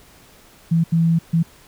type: tone bursts at uneven times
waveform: sine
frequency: 165.7 Hz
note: E3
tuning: 9 cents sharp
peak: -13 dBFS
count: 3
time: 0.71-0.84 / 0.92-1.19 / 1.33-1.43 s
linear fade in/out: 10 ms
effects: pink hiss -49 dBFS RMS until 1.67 s